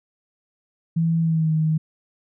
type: tone with pitch glide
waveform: sine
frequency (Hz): 164.8 to 157.18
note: E3 to D#3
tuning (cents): 0 to +18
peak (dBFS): -17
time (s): 0.96-1.78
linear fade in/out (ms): 10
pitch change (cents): -82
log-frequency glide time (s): 1.2-1.52
effects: none